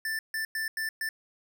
square tone bursts at uneven times, 1770 Hz, A6, 10 cents sharp, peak -30 dBFS, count 5, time 0.05-0.19 / 0.34-0.45 / 0.55-0.68 / 0.77-0.89 / 1.01-1.09 s, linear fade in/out 2 ms, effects none

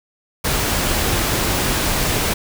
pink noise, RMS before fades -19 dBFS, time 0.44-2.34 s, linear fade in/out 10 ms, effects none

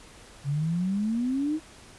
sine exponential sweep, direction up, 136.3 to 321.1 Hz, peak -24 dBFS, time 0.44-1.6 s, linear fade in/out 50 ms, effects pink hiss -50 dBFS RMS until 1.98 s + resampled to 24000 Hz

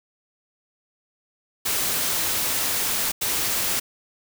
white noise bursts at uneven times, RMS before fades -24 dBFS, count 2, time 1.65-3.12 / 3.21-3.8 s, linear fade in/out 10 ms, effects none

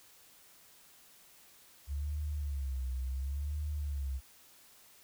sine tone with vibrato, 69.1 Hz, C#2, 5 cents flat, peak -33 dBFS, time 1.87-4.21 s, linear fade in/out 50 ms, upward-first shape sine, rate 0.7 Hz, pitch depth 140 cents each way, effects white hiss -60 dBFS RMS until 5.03 s

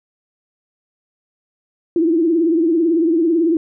sine tone with vibrato, 330.4 Hz, E4, 4 cents sharp, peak -12 dBFS, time 1.96-3.57 s, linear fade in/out 2 ms, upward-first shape triangle, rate 18 Hz, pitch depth 120 cents each way, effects none

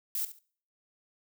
violet noise with echo, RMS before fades -32 dBFS, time 0.15-0.25 s, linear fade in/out 2 ms, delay 70 ms, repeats 2, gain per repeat -13 dB, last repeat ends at 0.39 s, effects noise-tail reverb RT60 0.5 s tail -23 dB re dry

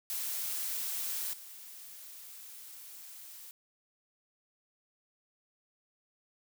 blue noise with level steps, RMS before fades -36 / -49 dBFS, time 0.1-3.51 s, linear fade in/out 0 ms, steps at 1.33 s, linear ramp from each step 5 ms, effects none

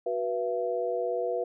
sine tone cluster, 370.9 / 487.8 / 675 Hz, F#4 / B4 / E5, +4 / -21 / +41 cents, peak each -34 / -29 / -32 dBFS, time 0.06-1.44 s, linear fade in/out 5 ms, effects none

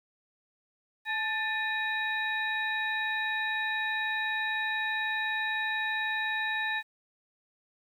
sine tone cluster, 861 / 1774 / 2469 / 3826 Hz, A5 / A6 / D#7 / A#7, -38 / +14 / -14 / +44 cents, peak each -36 / -30 / -37 / -38 dBFS, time 1.05-6.83 s, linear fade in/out 50 ms, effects 10-bit

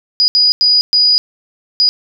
sine tone bursts at uneven times, 4922 Hz, D#8, 20 cents flat, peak -7 dBFS, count 5, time 0.2-0.28 / 0.35-0.52 / 0.61-0.81 / 0.93-1.18 / 1.8-1.89 s, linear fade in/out 0 ms, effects none

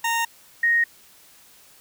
20% pulse / sine tone pair in turn, 924 / 1866.2 Hz, A#5 / A#6, -16 / +1 cents, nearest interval octave, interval 1217 cents, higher second, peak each -16 dBFS, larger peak neither, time 0.04-0.25 / 0.63-0.84 s, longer neither, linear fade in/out 5 ms, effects white hiss -52 dBFS RMS until 1.8 s

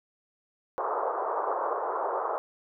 white band-pass noise, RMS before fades -30 dBFS, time 0.78-2.38 s, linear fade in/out 0 ms, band 400 to 1200 Hz, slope 48 dB/octave, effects none

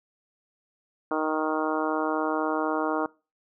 harmonic tone, 156 Hz, D#3, 5 cents sharp, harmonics 2 / 3 / 4 / 5 / 6 / 7 / 8 / 9, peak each -29 / -31 / -32 / -33 / -34 / -34 / -35 / -36 dBFS, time 1.11-3.06 s, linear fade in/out 2 ms, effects noise-tail reverb RT60 0.3 s tail -23 dB re dry

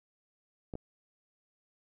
clicks, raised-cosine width 2 ms, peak -26 dBFS, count 2, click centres 0.738 / 0.754 s, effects none

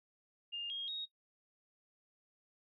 sine tone with pitch steps, 2816 / 3253 / 3759 Hz, F7 / G#7 / A#7, +14 / -37 / +14 cents, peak -38 dBFS, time 0.52-1.06 s, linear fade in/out 20 ms, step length 180 ms, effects noise-tail reverb RT60 0.1 s tail -19 dB re dry

